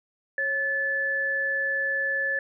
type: tone pair together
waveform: sine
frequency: 546.5 / 1735 Hz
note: C#5 / A6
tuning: -25 / -25 cents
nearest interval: octave + minor sixth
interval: 2000 cents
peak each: -33 / -24 dBFS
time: 0.38-2.39 s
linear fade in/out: 2 ms
effects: none